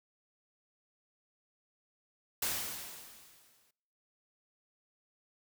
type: noise with exponential decay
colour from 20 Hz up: white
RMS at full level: -32 dBFS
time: 2.42-3.71 s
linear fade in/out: 5 ms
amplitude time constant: 280 ms
effects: noise-tail reverb RT60 1.0 s tail -26 dB re dry